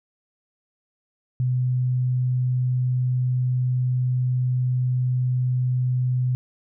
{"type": "tone", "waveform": "sine", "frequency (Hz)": 126.2, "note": "B2", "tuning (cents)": 38, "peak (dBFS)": -19, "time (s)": [1.4, 6.35], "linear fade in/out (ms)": 0, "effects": []}